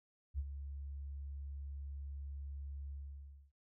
sine tone with ADSR envelope, 70 Hz, C#2, 18 cents sharp, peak -33 dBFS, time 0.34-3.52 s, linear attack 47 ms, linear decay 45 ms, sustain -9 dB, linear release 610 ms, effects none

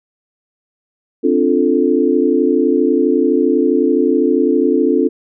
sine chord, D minor seventh, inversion third, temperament equal, 261.6 / 293.7 / 349.2 / 440 Hz, C4 / D4 / F4 / A4, 0 / 0 / 0 / 0 cents, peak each -16 dBFS, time 1.23-5.09 s, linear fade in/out 20 ms, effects none

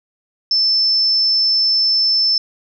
sine tone, 5290 Hz, E8, 5 cents sharp, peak -12 dBFS, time 0.51-2.38 s, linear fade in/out 2 ms, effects none

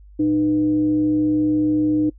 sine tone with frequency modulation, 305.5 Hz, D#4, 32 cents flat, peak -15 dBFS, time 0.19-2.1 s, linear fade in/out 10 ms, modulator 188 Hz, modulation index 0.31, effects noise-tail reverb RT60 0.1 s tail -25 dB re dry + added 50 Hz sine -42 dBFS peak until 2.18 s

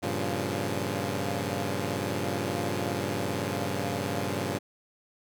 10% pulse chord, G half-diminished seventh, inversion none, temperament equal with one note detuned, 98 / 116.54 / 139.07 / 174.61 Hz, G2 / Bb2 / Db3 / F3, 0 / 0 / +6 / 0 cents, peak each -24 / -27 / -26 / -28 dBFS, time 0.02-4.59 s, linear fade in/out 20 ms, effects none

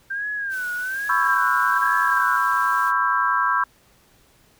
sine tone with vibrato, 1567 Hz, G6, 1 cent flat, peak -24 dBFS, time 0.1-2.37 s, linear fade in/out 10 ms, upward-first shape sine, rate 1.2 Hz, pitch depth 130 cents each way
white noise, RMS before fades -42 dBFS, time 0.49-2.93 s, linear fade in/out 50 ms
sine chord, C# half-diminished seventh, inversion third, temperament just, 997.9 / 1108.7 / 1330.5 / 1596.6 Hz, B5 / C#6 / E6 / G6, +18 / 0 / +16 / +31 cents, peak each -23 dBFS, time 1.09-3.64 s, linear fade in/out 5 ms
effects pink hiss -57 dBFS RMS until 4.59 s

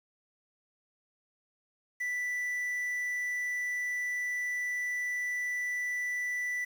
triangle tone with quantisation, 1975.5 Hz, B6, in tune, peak -29 dBFS, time 2-6.65 s, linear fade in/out 10 ms, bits 9, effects none

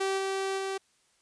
sawtooth tone with level steps, 386.8 Hz, G4, 23 cents flat, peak -23 / -25 / -27 dBFS, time 0-0.78 s, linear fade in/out 10 ms, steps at 0.17 / 0.57 s, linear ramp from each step 20 ms, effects white hiss -68 dBFS RMS until 1.21 s + resampled to 22050 Hz

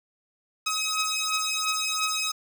10% pulse beating tone pair, 1270 / 1272.9 Hz, D#6 / D#6, +35 / +39 cents, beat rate 2.9 Hz, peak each -20 dBFS, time 0.66-2.32 s, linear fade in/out 10 ms, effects none

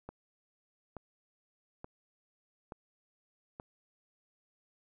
click train, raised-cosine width 1 ms, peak -29 dBFS, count 5, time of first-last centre 0.09-3.599 s, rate 1.14 Hz, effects none

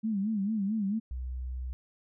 sine tone with vibrato, 207.8 Hz, G#3, 1 cent sharp, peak -27 dBFS, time 0.03-1 s, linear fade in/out 20 ms, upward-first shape sine, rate 4.5 Hz, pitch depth 130 cents each way
sine tone, 63.2 Hz, B1, 41 cents sharp, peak -33 dBFS, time 1.11-1.73 s, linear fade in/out 0 ms
effects none

